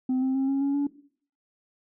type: tone with pitch steps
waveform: sine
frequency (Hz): 257.4 / 262.7 / 268 / 273.5 / 279.1 / 284.8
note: C4 / C4 / C4 / C#4 / C#4 / C#4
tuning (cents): -28 / +7 / +42 / -23 / +12 / +47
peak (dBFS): -20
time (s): 0.09-0.87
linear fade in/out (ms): 5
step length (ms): 130
effects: noise-tail reverb RT60 0.5 s tail -17 dB re dry + tanh soft clip ceiling -21 dBFS